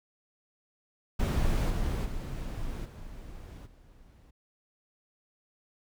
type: noise with level steps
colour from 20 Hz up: brown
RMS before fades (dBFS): -26 / -30 / -36 / -44 / -55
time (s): 1.19-4.31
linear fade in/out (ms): 10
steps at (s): 1.69 / 2.04 / 2.84 / 3.65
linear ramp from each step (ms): 20
effects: none